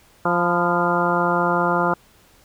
harmonic tone with a mistuned harmonic, 174.6 Hz, F3, in tune, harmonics 1 / 2 / 3 / 4 / 5 / 6 / 7 / 8, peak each -25 / -25 / -25 / -25 / -25 / -25 / -25 / -25 dBFS, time 0.25-1.94 s, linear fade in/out 5 ms, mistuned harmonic 6, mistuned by -50 cents, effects pink hiss -54 dBFS RMS until 2.44 s

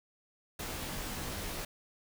pink noise with comb filter, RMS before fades -39 dBFS, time 0.59-1.65 s, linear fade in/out 5 ms, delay 18 ms, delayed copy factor -0.95, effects none

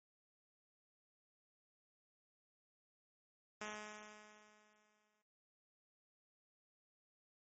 5% pulse tone with exponential decay, 211.8 Hz, G#3, 34 cents sharp, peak -32 dBFS, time 3.61-5.22 s, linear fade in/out 5 ms, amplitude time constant 350 ms, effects noise-tail reverb RT60 0.7 s tail -22 dB re dry + MP3 32 kbps

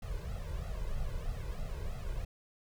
brown noise with flanger, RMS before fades -37 dBFS, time 0.02-2.25 s, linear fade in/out 5 ms, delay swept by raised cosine 1.5 to 2.01 ms, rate 3.1 Hz, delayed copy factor +0.95, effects none

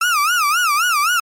35% pulse tone with vibrato, 1300 Hz, E6, 24 cents flat, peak -12 dBFS, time 0.01-1.2 s, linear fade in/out 5 ms, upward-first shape sine, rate 3.8 Hz, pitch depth 210 cents each way, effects MP3 64 kbps

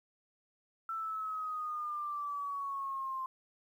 sine exponential sweep, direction down, 1336 to 1046.5 Hz, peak -35 dBFS, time 0.89-3.26 s, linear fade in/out 2 ms, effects 11-bit

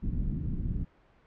pink low-pass noise, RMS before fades -31 dBFS, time 0.02-0.85 s, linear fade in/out 20 ms, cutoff 240 Hz, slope 24 dB/octave, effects pink hiss -62 dBFS RMS until 1.26 s + low-pass 2000 Hz 12 dB/octave

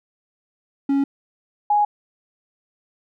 triangle / sine tone pair in turn, 277.2 / 830.7 Hz, C#4 / G#5, 0 / 0 cents, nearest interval octave + perfect fifth, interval 1900 cents, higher second, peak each -14 dBFS, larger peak neither, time 0.89-1.04 / 1.7-1.85 s, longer neither, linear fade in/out 5 ms, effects none

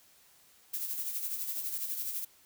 violet noise with tremolo, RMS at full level -34 dBFS, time 0.73-2.25 s, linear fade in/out 10 ms, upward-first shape sine, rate 12 Hz, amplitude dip 50%, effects white hiss -62 dBFS RMS until 2.45 s

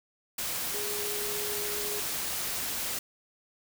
sine tone in noise, 415.3 Hz, G#4, in tune, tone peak -37 dBFS, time 0.74-2 s, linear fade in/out 5 ms, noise white, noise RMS -33 dBFS, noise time 0.38-2.99 s, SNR -7 dB, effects none

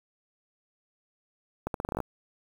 accelerating click train, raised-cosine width 1 ms, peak -16 dBFS, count 10, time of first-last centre 1.67-2.003 s, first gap 72 ms, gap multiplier 0.82, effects 7-bit

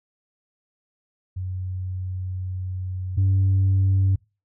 sine tone pair in turn, 92.5 / 96.05 Hz, F#2 / G2, 0 / -35 cents, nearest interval minor second, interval 65 cents, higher second, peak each -26 / -14 dBFS, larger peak second, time 1.36-3.17 / 3.17-4.16 s, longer first, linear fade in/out 10 ms, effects noise-tail reverb RT60 0.3 s tail -26 dB re dry + tanh soft clip ceiling -14 dBFS

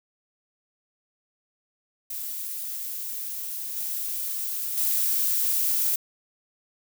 violet noise with level steps, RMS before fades -33 / -30 / -24 dBFS, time 2.1-5.96 s, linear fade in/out 5 ms, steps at 3.76 / 4.77 s, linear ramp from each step 10 ms, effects none

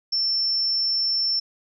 sine tone, 5380 Hz, E8, 34 cents sharp, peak -20 dBFS, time 0.12-1.4 s, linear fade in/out 10 ms, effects none

